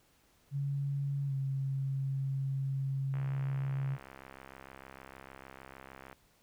sine tone with pitch glide, 140.1 to 135.72 Hz, C#3 to C#3, +19 to -36 cents, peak -31 dBFS, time 0.51-3.98 s, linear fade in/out 50 ms, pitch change -55 cents, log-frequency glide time 1.27-1.33 s
click train, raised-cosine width 0.5 ms, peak -33 dBFS, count 200, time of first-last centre 3.14-6.128 s, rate 66.6 Hz
effects pink hiss -68 dBFS RMS until 6.42 s

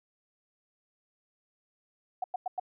sine tone bursts, 740 Hz, F#5, in tune, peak -28 dBFS, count 4, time 2.22-2.598 s, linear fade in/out 5 ms, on 21 ms, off 98 ms, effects none

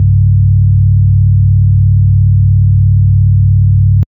sine tone with frequency modulation, 98 Hz, G2, in tune, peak -3 dBFS, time 0-4.03 s, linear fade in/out 0 ms, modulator 37 Hz, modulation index 0.87, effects high-pass 60 Hz 12 dB/octave

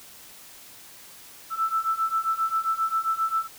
sine beating tone pair, 1318.5 / 1326 Hz, E6 / E6, 0 / +10 cents, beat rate 7.5 Hz, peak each -27 / -25 dBFS, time 1.5-3.48 s, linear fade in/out 50 ms, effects white hiss -47 dBFS RMS until 3.58 s

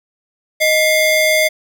40% pulse ring-modulated tone, 1375 Hz, F6, 27 cents flat, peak -7 dBFS, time 0.6-1.49 s, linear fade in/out 20 ms, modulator 751 Hz, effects none

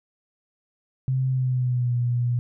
sine tone with pitch glide, 130.81 to 121.35 Hz, C3 to B2, 0 to -30 cents, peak -20 dBFS, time 1.08-2.39 s, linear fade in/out 0 ms, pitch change -130 cents, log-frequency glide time 1.29-1.94 s, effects none

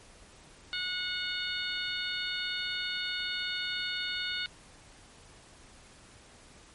harmonic tone, 729 Hz, F#5, 26 cents flat, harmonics 2 / 3 / 4 / 5 / 6, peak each -37 / -40 / -38 / -37 / -39 dBFS, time 0.73-4.46 s, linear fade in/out 0 ms, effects pink hiss -55 dBFS RMS until 6.74 s + MP3 48 kbps

